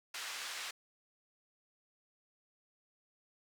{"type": "band-pass noise", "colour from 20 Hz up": "pink", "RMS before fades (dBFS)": -43, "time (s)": [0.14, 0.71], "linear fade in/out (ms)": 5, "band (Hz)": [1400, 7400], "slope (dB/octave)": 12, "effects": []}